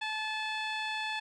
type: tone with low-pass filter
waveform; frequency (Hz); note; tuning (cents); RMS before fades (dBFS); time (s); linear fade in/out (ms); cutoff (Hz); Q
15% pulse; 867; A5; -26; -35; 0.01-1.2; 10; 4400; 1.2
effects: none